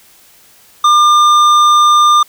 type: tone with hard clipping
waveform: sine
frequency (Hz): 1200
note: D6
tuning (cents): +37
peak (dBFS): -7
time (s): 0.84-2.23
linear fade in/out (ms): 5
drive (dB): 10
effects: white hiss -45 dBFS RMS until 2.28 s